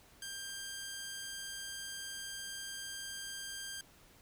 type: tone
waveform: 10% pulse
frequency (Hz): 1591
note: G6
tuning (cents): +25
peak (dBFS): -33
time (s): 0.22-3.81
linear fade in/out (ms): 2
effects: pink hiss -62 dBFS RMS until 4.21 s